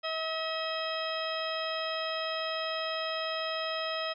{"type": "harmonic tone", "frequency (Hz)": 641, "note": "E5", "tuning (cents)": -49, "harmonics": [1, 2, 3, 4, 5, 6, 8], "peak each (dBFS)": [-35, -37, -41, -41, -39, -44, -41], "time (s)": [0.03, 4.14], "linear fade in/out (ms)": 20, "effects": []}